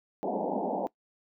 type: band-pass noise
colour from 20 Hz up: white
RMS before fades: -31 dBFS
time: 0.23-0.87 s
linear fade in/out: 0 ms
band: 180 to 890 Hz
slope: 96 dB/octave
effects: noise-tail reverb RT60 0.1 s tail -20 dB re dry